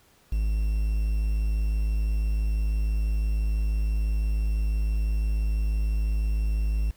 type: tone with quantisation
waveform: triangle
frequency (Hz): 53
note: G#1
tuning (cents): +36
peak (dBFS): -20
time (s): 0.32-6.91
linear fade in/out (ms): 5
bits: 8
effects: pink hiss -60 dBFS RMS until 6.96 s